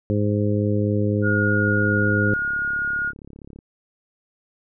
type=harmonic tone; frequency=103.83 Hz; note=G#2; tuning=in tune; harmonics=1 / 2 / 3 / 4 / 5; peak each=-21 / -24 / -26 / -27 / -28 dBFS; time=0.1-2.34 s; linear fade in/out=0 ms
type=tone; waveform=sine; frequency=1434 Hz; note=F6; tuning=45 cents sharp; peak=-21 dBFS; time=1.22-3.13 s; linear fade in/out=50 ms
type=click train; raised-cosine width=3 ms; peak=-28 dBFS; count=68; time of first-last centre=1.68-3.589 s; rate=35.1 Hz
effects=none